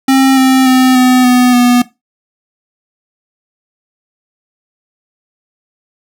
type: tone with pitch steps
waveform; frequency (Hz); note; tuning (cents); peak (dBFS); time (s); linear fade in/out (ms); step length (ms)
square; 266.8 / 262.2 / 257.7 / 253.3 / 248.9 / 244.7; C4 / C4 / C4 / B3 / B3 / B3; +34 / +4 / -26 / +44 / +14 / -16; -6; 0.08-1.82; 5; 290
effects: noise-tail reverb RT60 0.2 s tail -17 dB re dry